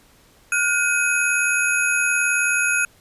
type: tone cluster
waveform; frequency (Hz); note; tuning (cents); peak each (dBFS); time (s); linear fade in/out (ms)
sine; 1431 / 1510 / 2533 / 6720 / 11170; F6 / F#6 / D#7 / G#8 / F9; +42 / +35 / +30 / +19 / -1; -21 / -27 / -21 / -27 / -28; 0.52-2.85; 2
effects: pink hiss -54 dBFS RMS until 3 s + resampled to 32000 Hz